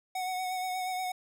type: tone with vibrato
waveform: square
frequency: 740 Hz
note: F#5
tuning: in tune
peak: -32 dBFS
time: 0.15-1.12 s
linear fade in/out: 5 ms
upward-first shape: sine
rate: 8.4 Hz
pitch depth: 24 cents each way
effects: none